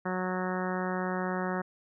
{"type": "harmonic tone", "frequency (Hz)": 183.9, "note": "F#3", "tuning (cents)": -10, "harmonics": [1, 2, 3, 4, 5, 6, 7, 8, 9, 10], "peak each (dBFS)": [-33, -36, -38, -39, -40, -41, -41, -42, -43, -43], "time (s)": [0.05, 1.62], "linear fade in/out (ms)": 10, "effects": []}